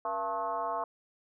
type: tone with frequency modulation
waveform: sine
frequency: 880 Hz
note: A5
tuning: in tune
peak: -30 dBFS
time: 0.05-0.84 s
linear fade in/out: 2 ms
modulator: 201 Hz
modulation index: 1.6
effects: none